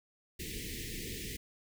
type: band-stop noise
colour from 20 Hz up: pink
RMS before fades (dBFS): -41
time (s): 0.39-1.37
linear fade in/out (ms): 10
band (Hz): 480 to 1800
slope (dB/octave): 96
effects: none